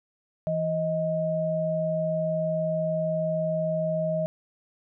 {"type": "tone pair together", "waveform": "sine", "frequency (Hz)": [164.81, 628.7], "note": ["E3", "D#5"], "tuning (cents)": [0, 18], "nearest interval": "octave + major seventh", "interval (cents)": 2318, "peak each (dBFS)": [-29, -25], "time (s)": [0.47, 4.26], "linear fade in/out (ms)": 0, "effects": []}